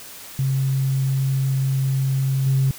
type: tone with level steps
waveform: sine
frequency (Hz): 134.3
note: C3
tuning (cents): +46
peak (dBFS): -17 / -14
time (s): 0.39-2.71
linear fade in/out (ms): 2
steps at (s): 2.46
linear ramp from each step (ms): 5
effects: tanh soft clip ceiling -11 dBFS + white hiss -39 dBFS RMS until 2.78 s